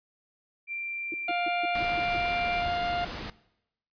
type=tone; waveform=sine; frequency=2362 Hz; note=D7; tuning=9 cents sharp; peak=-31 dBFS; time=0.67-2.64 s; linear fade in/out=50 ms
type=tone bursts; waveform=sine; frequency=329.6 Hz; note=E4; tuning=in tune; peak=-34 dBFS; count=7; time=1.12-2.167 s; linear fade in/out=2 ms; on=21 ms; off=150 ms
type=harmonic tone; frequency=702 Hz; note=F5; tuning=9 cents sharp; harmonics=1 / 2 / 3 / 4 / 5 / 6; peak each=-28 / -37 / -42 / -40 / -45 / -47 dBFS; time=1.28-3.05 s; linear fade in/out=5 ms
type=noise; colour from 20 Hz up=pink; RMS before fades=-37 dBFS; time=1.75-3.3 s; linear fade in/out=2 ms
effects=noise-tail reverb RT60 0.8 s tail -19 dB re dry + resampled to 11025 Hz